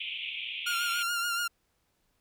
pink band-pass noise, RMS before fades -37 dBFS, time 0-1.03 s, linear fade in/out 5 ms, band 2300 to 3400 Hz, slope 96 dB/octave
sawtooth tone with vibrato, 1401 Hz, F6, 5 cents sharp, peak -25 dBFS, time 0.66-1.48 s, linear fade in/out 10 ms, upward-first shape triangle, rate 7 Hz, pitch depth 45 cents each way
effects pink hiss -74 dBFS RMS until 2.2 s

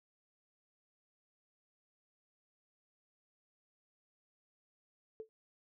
sine tone with exponential decay, 440 Hz, A4, in tune, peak -38 dBFS, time 5.2-5.29 s, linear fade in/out 0 ms, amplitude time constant 19 ms, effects none

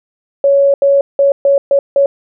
sine tone bursts at uneven times, 558 Hz, C#5, 11 cents sharp, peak -6 dBFS, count 6, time 0.44-0.74 / 0.82-1.01 / 1.19-1.32 / 1.45-1.58 / 1.71-1.79 / 1.96-2.06 s, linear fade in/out 2 ms, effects none

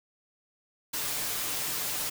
white noise with comb filter, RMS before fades -32 dBFS, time 0.93-2.1 s, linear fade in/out 10 ms, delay 6.7 ms, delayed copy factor +0.5, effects none

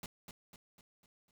pink noise with echo, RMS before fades -44 dBFS, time 0.03-0.06 s, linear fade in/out 2 ms, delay 250 ms, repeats 5, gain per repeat -6 dB, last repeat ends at 1.31 s, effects none

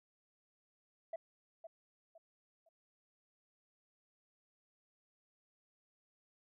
sine tone with echo, 659.3 Hz, E5, in tune, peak -37 dBFS, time 1.13-1.16 s, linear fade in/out 5 ms, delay 510 ms, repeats 3, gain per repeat -10 dB, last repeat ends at 2.69 s, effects tanh soft clip ceiling -37 dBFS

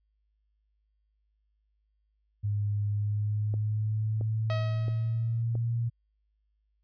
sine tone with pitch glide, 103.1 to 117.07 Hz, G#2 to A#2, -12 to +8 cents, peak -26 dBFS, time 2.43-5.9 s, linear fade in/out 20 ms, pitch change +220 cents, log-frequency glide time 2.89-5.74 s
click train, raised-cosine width 2 ms, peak -26 dBFS, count 4, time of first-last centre 3.54-5.553 s, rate 1.49 Hz
sawtooth tone with exponential decay, 638 Hz, D#5, 43 cents sharp, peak -27 dBFS, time 4.5-5.42 s, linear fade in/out 0 ms, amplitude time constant 200 ms
effects added 52 Hz sine -70 dBFS peak until 6.83 s + resampled to 11025 Hz

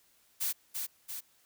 blue noise with echo, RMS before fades -32 dBFS, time 0.4-0.53 s, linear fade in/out 20 ms, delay 340 ms, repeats 2, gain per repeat -4 dB, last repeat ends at 1.21 s, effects white hiss -67 dBFS RMS until 1.45 s

